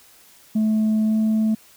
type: tone with pitch glide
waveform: sine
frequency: 217 to 218.5 Hz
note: A3 to A3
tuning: -24 to -12 cents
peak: -14 dBFS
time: 0.55-1.55 s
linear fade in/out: 10 ms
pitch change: +12 cents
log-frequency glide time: 1.05-1.16 s
effects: tanh soft clip ceiling -15 dBFS + white hiss -51 dBFS RMS until 1.76 s